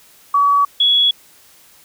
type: tone pair in turn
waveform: sine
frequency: 1137 / 3366 Hz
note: C#6 / G#7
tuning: +44 / +23 cents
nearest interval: octave + perfect fifth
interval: 1879 cents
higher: second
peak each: -10 dBFS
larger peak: neither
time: 0.34-0.65 / 0.8-1.11 s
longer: neither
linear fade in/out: 5 ms
effects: white hiss -48 dBFS RMS until 1.84 s